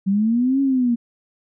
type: linear two-way sweep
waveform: sine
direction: up then down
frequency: 188.9 to 277.2 to 231.9 Hz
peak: -15 dBFS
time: 0.06-0.96 s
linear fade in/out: 20 ms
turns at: 0.61 s
effects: none